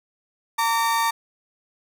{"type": "tone pair together", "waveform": "35% pulse", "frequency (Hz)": [914.5, 1156], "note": ["A#5", "D6"], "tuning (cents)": [-33, -28], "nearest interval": "major third", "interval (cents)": 405, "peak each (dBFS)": [-19, -23], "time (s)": [0.58, 1.11], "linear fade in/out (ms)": 10, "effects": []}